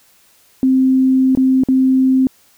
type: tone with dropouts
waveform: sine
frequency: 261.6 Hz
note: C4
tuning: in tune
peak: -9 dBFS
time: 0.63-2.27 s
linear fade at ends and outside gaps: 1 ms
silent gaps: 1.351-1.373 / 1.636-1.686 s
effects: white hiss -52 dBFS RMS until 2.57 s